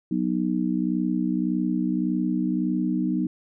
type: chord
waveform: sine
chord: B major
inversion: second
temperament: just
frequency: 185.21 / 246.9 / 308.7 Hz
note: F#3 / B3 / D#4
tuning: +2 / 0 / -14 cents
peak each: -26 dBFS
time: 0.11-3.27 s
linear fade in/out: 5 ms
effects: none